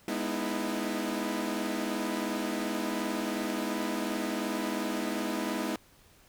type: chord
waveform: sawtooth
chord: E major seventh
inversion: first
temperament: equal with one note detuned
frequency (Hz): 207.7 / 246.9 / 306.8 / 329.6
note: G#3 / B3 / D#4 / E4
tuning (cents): 0 / 0 / -24 / 0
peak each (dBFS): -32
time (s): 0.08-5.76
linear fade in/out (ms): 2
effects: pink hiss -60 dBFS RMS until 6.28 s